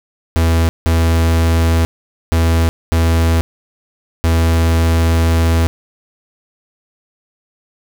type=tone bursts at uneven times; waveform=45% pulse; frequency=82.41 Hz; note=E2; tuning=in tune; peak=-10 dBFS; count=5; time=0.36-0.69 / 0.86-1.85 / 2.32-2.69 / 2.92-3.41 / 4.24-5.67 s; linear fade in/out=0 ms; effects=7-bit